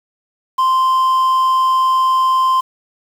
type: tone with quantisation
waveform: triangle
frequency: 1042 Hz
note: C6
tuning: 7 cents flat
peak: -9 dBFS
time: 0.58-2.61 s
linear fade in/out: 10 ms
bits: 6
effects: none